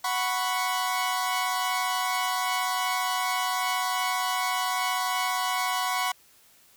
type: chord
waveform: sawtooth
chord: F# suspended fourth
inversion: none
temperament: equal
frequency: 740 / 987.8 / 1108.7 Hz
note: F#5 / B5 / C#6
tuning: 0 / 0 / 0 cents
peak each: -26 dBFS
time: 0.04-6.12 s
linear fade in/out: 5 ms
effects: white hiss -58 dBFS RMS until 6.76 s